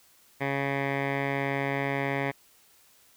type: tone with low-pass filter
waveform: 10% pulse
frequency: 138.59 Hz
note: C#3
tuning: in tune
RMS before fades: -29 dBFS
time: 0.4-2.32 s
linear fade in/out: 20 ms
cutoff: 2100 Hz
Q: 2.7
effects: white hiss -60 dBFS RMS until 3.16 s